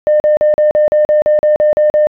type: tone bursts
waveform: sine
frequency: 604 Hz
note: D5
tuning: 48 cents sharp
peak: -5 dBFS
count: 12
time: 0.07-2.07 s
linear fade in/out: 0 ms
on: 130 ms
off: 40 ms
effects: tanh soft clip ceiling -4 dBFS